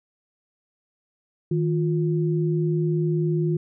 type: tone pair together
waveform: sine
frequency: 157.26 / 352.7 Hz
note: D#3 / F4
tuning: +19 / +17 cents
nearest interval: octave + major second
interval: 1398 cents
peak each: -21 / -25 dBFS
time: 1.51-3.57 s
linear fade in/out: 5 ms
effects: none